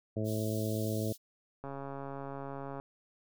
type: harmonic tone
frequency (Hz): 108.1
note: A2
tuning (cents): -30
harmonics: 1 / 2 / 3 / 4 / 5 / 6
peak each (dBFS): -34 / -37 / -39 / -40 / -41 / -42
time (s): 0.16-1.13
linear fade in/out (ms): 10
type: high-pass noise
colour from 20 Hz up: white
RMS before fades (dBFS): -47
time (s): 0.24-1.18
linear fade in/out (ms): 50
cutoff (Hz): 3200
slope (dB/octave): 48
type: click train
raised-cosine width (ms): 1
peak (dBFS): -28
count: 161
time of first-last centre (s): 1.64-2.799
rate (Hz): 138
effects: none